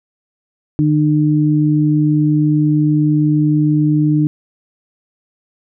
sine tone pair together, 150.94 / 302.2 Hz, D3 / D4, +48 / +50 cents, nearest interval octave, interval 1202 cents, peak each -13 dBFS, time 0.79-4.27 s, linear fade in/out 0 ms, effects none

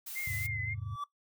blue noise, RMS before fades -42 dBFS, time 0.06-0.47 s, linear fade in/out 10 ms
sine tone with vibrato, 2075 Hz, C7, 15 cents flat, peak -35 dBFS, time 0.15-0.75 s, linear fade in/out 20 ms, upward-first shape triangle, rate 3.8 Hz, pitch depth 56 cents each way
sine chord, E augmented, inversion none, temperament equal, 82.41 / 103.83 / 130.81 Hz, E2 / G#2 / B#2, 0 / 0 / 0 cents, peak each -43 / -38 / -43 dBFS, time 0.27-0.96 s, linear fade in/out 5 ms
triangle tone with exponential growth, 1155 Hz, D6, 29 cents flat, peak -30 dBFS, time 0.74-1.04 s, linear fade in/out 5 ms, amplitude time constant 65 ms
effects noise-tail reverb RT60 0.1 s tail -18 dB re dry

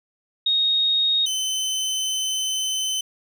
sine / 25% pulse tone pair in turn, 3734 / 3052 Hz, A#7 / G7, +2 / -47 cents, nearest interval minor third, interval 349 cents, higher first, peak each -17 / -19 dBFS, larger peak first, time 0.46-1.26 / 1.26-3.01 s, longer second, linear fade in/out 5 ms, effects none

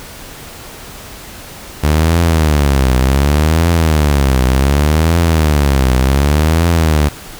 sawtooth tone with vibrato, 73.4 Hz, D2, in tune, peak -5 dBFS, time 1.83-7.09 s, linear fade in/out 10 ms, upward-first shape triangle, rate 0.67 Hz, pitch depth 270 cents each way, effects pink hiss -32 dBFS RMS until 7.39 s

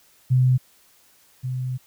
sine tone pair in turn, 127.8 / 127.8 Hz, C3 / C3, -40 / -40 cents, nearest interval unison, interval 0 cents, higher neither, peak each -14 / -24 dBFS, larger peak first, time 0.3-0.58 / 1.43-1.78 s, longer second, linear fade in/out 20 ms, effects white hiss -57 dBFS RMS until 1.86 s

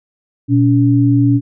sine tone pair together, 119.9 / 283.7 Hz, A#2 / C#4, +49 / +40 cents, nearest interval octave + minor third, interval 1491 cents, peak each -11 dBFS, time 0.48-1.41 s, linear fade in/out 50 ms, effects none

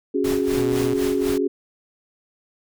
sine chord, C# suspended fourth, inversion none, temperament equal, 277.2 / 370 / 415.3 Hz, C#4 / F#4 / G#4, 0 / 0 / 0 cents, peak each -23 dBFS, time 0.14-1.48 s, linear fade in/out 10 ms
pink noise with tremolo, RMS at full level -30 dBFS, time 0.24-1.38 s, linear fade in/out 5 ms, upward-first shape sine, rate 4 Hz, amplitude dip 80%
sawtooth tone, 123.1 Hz, B2, 5 cents flat, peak -23 dBFS, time 0.57-0.94 s, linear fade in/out 5 ms
effects none

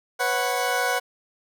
20% pulse chord, B suspended second, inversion none, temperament equal with one note detuned, 493.9 / 548 / 740 Hz, B4 / C#5 / F#5, 0 / -20 / 0 cents, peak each -22 / -24 / -20 dBFS, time 0.19-1 s, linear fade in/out 20 ms, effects none

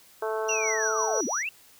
harmonic tone, 219.2 Hz, A3, 6 cents flat, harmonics 2 / 3 / 4 / 5 / 6 / 7, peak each -29 / -33 / -35 / -37 / -39 / -40 dBFS, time 0.22-1.21 s, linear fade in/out 5 ms
sine tone with tremolo, 5830 Hz, F#8, 26 cents flat, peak -27 dBFS, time 0.48-1.43 s, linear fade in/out 10 ms, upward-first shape sine, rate 6 Hz, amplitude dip 55%
sine linear two-way sweep, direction down then up, 2800 to 212 to 2800 Hz, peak -28 dBFS, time 0.49-1.49 s, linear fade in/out 2 ms, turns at 1.26 s
effects white hiss -55 dBFS RMS until 1.79 s

